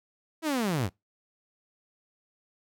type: linear sweep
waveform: sawtooth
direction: down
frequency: 332.3 to 77.78 Hz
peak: -22 dBFS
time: 0.42-0.9 s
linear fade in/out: 50 ms
effects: noise-tail reverb RT60 0.2 s tail -25 dB re dry